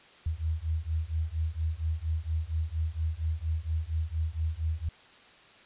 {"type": "beating tone pair", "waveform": "sine", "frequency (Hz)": [77.78, 82.08], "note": ["D#2", "E2"], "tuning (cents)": [0, -7], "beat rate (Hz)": 4.3, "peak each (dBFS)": -31, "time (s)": [0.26, 4.89], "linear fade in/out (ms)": 5, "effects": ["white hiss -55 dBFS RMS until 5.65 s", "resampled to 8000 Hz"]}